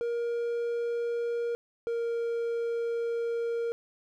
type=tone pair in turn; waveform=triangle; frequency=471.2 / 466.3 Hz; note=A#4 / A#4; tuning=+19 / +1 cents; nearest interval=unison; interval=18 cents; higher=first; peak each=-26 dBFS; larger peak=neither; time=0.01-1.55 / 1.87-3.72 s; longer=second; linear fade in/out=0 ms; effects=none